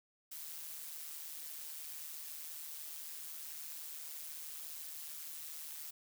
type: noise with amplitude modulation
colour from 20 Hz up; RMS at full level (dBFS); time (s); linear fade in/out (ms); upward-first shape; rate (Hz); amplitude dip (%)
blue; -44; 0.31-5.91; 10; sine; 154; 60
effects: none